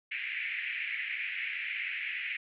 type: band-pass noise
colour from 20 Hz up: white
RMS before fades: -36 dBFS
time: 0.11-2.37 s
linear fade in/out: 10 ms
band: 1900 to 2500 Hz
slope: 48 dB/octave
effects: none